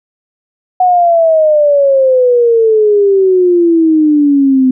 sine exponential sweep, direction down, 740 to 255.3 Hz, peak -5 dBFS, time 0.8-4.71 s, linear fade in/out 5 ms, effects none

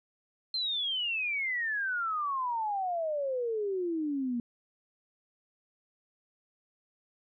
sine exponential sweep, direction down, 4186 to 233.1 Hz, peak -29 dBFS, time 0.54-4.4 s, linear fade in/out 2 ms, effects none

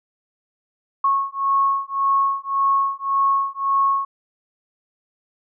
sine beating tone pair, 1097 / 1098.8 Hz, C#6 / C#6, -18 / -16 cents, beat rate 1.8 Hz, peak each -20 dBFS, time 1.04-4.05 s, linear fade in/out 5 ms, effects none

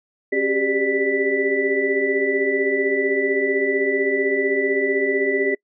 sine tone cluster, 272.2 / 385.5 / 401.2 / 594 / 1975 Hz, C#4 / G4 / G4 / D5 / B6, -31 / -29 / +40 / +20 / 0 cents, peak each -27 / -25 / -21 / -28 / -23 dBFS, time 0.32-5.55 s, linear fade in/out 10 ms, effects noise-tail reverb RT60 0.1 s tail -26 dB re dry

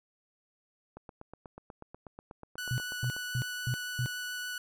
click train, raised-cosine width 1 ms, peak -31 dBFS, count 19, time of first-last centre 0.97-3.165 s, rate 8.2 Hz
sawtooth tone with vibrato, 1480 Hz, F#6, in tune, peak -32 dBFS, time 2.58-4.58 s, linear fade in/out 2 ms, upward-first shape triangle, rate 7 Hz, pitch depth 8 cents each way
sine tone bursts, 124.8 Hz, B2, 19 cents sharp, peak -28 dBFS, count 5, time 2.71-4.06 s, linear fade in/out 0 ms, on 70 ms, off 250 ms
effects none

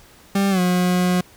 40% pulse tone with pitch glide, 197.5 to 180.07 Hz, G3 to F#3, +13 to -47 cents, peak -15 dBFS, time 0.35-1.21 s, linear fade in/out 5 ms, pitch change -160 cents, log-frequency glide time 0.5-0.6 s, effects pink hiss -49 dBFS RMS until 1.36 s

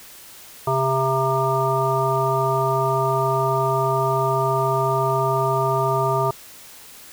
harmonic tone, 132.9 Hz, C3, 27 cents sharp, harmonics 1 / 3 / 5 / 7 / 9, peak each -24 / -24 / -24 / -24 / -24 dBFS, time 0.67-6.31 s, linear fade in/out 5 ms, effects white hiss -43 dBFS RMS until 7.12 s

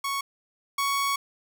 sawtooth tone pair in turn, 1108.7 / 1114.8 Hz, C#6 / C#6, 0 / +9 cents, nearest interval unison, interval 9 cents, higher second, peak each -23 / -20 dBFS, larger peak second, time 0.04-0.21 / 0.78-1.16 s, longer second, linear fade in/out 5 ms, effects none

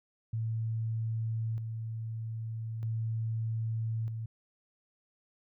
sine tone with tremolo, 112.5 Hz, A2, 39 cents sharp, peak -30 dBFS, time 0.33-4.26 s, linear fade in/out 5 ms, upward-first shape square, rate 0.4 Hz, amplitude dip 40%, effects none

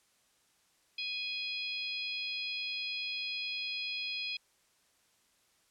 harmonic tone, 830.6 Hz, G#5, in tune, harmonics 3 / 4 / 5 / 6, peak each -38 / -40 / -42 / -44 dBFS, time 0.98-4.37 s, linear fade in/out 5 ms, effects white hiss -70 dBFS RMS until 5.7 s + low-pass 10000 Hz 12 dB/octave

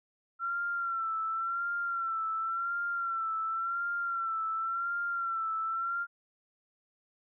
sine tone with vibrato, 1357 Hz, E6, 50 cents sharp, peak -30 dBFS, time 0.39-6.07 s, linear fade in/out 50 ms, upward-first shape sine, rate 0.92 Hz, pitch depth 52 cents each way, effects none

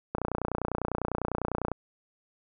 click train, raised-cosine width 1 ms, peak -15 dBFS, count 48, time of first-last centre 0.15-1.717 s, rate 30 Hz, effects none

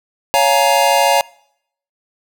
square chord, Bb minor seventh, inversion first, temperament just, 559.4 / 699.2 / 839.1 / 932.3 Hz, Db5 / F5 / Ab5 / Bb5, +16 / +2 / +18 / 0 cents, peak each -17 dBFS, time 0.34-1.21 s, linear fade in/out 0 ms, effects noise-tail reverb RT60 0.7 s tail -24 dB re dry

